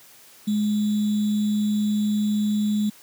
sine tone with sample-and-hold, 210 Hz, G#3, 19 cents sharp, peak -19 dBFS, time 0.47-2.9 s, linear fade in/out 10 ms, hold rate 3675 Hz, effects white hiss -50 dBFS RMS until 3.02 s + high-pass 100 Hz 12 dB/octave

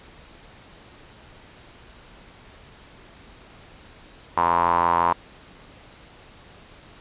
sawtooth tone with band-pass filter, 85.8 Hz, F2, 30 cents flat, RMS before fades -20 dBFS, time 4.37-5.13 s, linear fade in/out 5 ms, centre 990 Hz, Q 7.1, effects pink hiss -48 dBFS RMS until 7 s + resampled to 8000 Hz

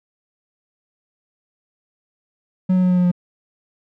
triangle tone with pitch steps, 185 / 183.51 / 182.03 / 180.57 / 179.11 / 177.67 Hz, F#3 / F#3 / F#3 / F#3 / F3 / F3, 0 / -14 / -28 / -42 / +44 / +30 cents, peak -11 dBFS, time 2.69-3.116 s, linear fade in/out 10 ms, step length 71 ms, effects none

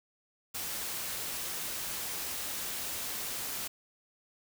white noise, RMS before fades -37 dBFS, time 0.54-3.68 s, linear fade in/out 10 ms, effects none

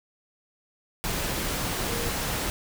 sine tone in noise, 469.4 Hz, A#4, 12 cents sharp, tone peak -34 dBFS, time 1.89-2.1 s, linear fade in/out 0 ms, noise pink, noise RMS -29 dBFS, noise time 1.04-2.5 s, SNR -8 dB, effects none

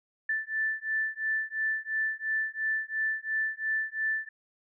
sine beating tone pair, 1760 / 1762.9 Hz, A6 / A6, 0 / +3 cents, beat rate 2.9 Hz, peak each -31 dBFS, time 0.29-4.29 s, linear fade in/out 5 ms, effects none

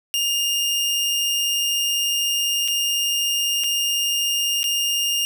sawtooth tone with dropouts, 2822 Hz, F7, 17 cents sharp, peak -16 dBFS, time 0.14-5.25 s, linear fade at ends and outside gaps 0 ms, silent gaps 2.678-2.683 / 3.637-3.642 / 4.631-4.641 s, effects none

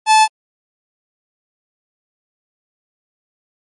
45% pulse tone, 870 Hz, A5, 20 cents flat, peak -7 dBFS, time 0.06-0.28 s, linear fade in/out 50 ms, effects MP3 48 kbps

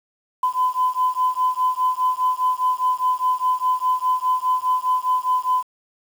sine beating tone pair, 1010 / 1014.9 Hz, B5 / B5, +39 / +47 cents, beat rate 4.9 Hz, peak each -20 dBFS, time 0.43-5.63 s, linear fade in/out 5 ms, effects tanh soft clip ceiling -10 dBFS + 7-bit

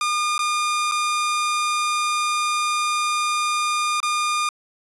sawtooth tone with dropouts, 1212 Hz, D#6, 46 cents flat, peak -16 dBFS, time 0.01-4.49 s, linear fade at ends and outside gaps 2 ms, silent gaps 0.38-0.391 / 0.914-0.919 / 4.003-4.029 s, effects resampled to 24000 Hz

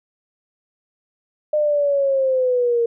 sine linear sweep, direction down, 608 to 462.6 Hz, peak -15 dBFS, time 1.53-2.86 s, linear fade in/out 5 ms, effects none

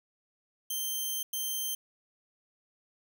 5% pulse tone bursts at uneven times, 3136 Hz, G7, in tune, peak -23 dBFS, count 2, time 0.7-1.23 / 1.33-1.75 s, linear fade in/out 5 ms, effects 10-bit

